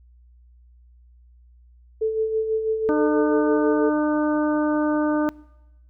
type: tone with tremolo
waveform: sine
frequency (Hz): 440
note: A4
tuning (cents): 0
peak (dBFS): -18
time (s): 2.01-3.9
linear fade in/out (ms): 10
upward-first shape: sine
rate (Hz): 6.1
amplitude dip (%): 50
type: harmonic tone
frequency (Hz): 301.7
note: D4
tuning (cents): +47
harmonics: 1 / 2 / 3 / 4 / 5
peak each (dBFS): -20 / -26 / -30 / -32 / -34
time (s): 2.89-5.29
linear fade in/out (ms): 0
effects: noise-tail reverb RT60 1.0 s tail -23 dB re dry + added 60 Hz sine -49 dBFS peak until 5.89 s